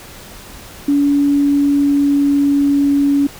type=tone with pitch glide; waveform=sine; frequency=285 to 282.5 Hz; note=C#4 to C#4; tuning=+48 to +33 cents; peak=-10 dBFS; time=0.88-3.27 s; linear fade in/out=5 ms; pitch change=-15 cents; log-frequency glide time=1.05-2.99 s; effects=pink hiss -36 dBFS RMS until 3.39 s